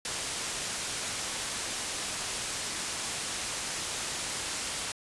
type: low-pass noise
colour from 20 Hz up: white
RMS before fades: -35 dBFS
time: 0.05-4.92 s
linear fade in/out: 2 ms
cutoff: 9800 Hz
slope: 24 dB/octave
effects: resampled to 24000 Hz